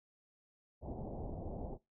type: low-pass noise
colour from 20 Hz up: pink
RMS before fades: -43 dBFS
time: 0.81-1.78 s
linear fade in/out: 50 ms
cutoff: 800 Hz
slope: 48 dB/octave
effects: noise-tail reverb RT60 0.2 s tail -19 dB re dry